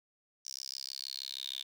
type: tone with high-pass filter sweep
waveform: 10% pulse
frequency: 66.4 Hz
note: C2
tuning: 26 cents sharp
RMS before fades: -42 dBFS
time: 0.45-1.63 s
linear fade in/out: 10 ms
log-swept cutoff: 5600 to 3500 Hz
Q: 9.4
effects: none